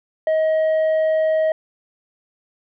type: tone with tanh clipping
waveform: sine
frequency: 632 Hz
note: D#5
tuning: 27 cents sharp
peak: -16 dBFS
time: 0.27-1.52 s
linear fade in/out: 2 ms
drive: 4 dB
effects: none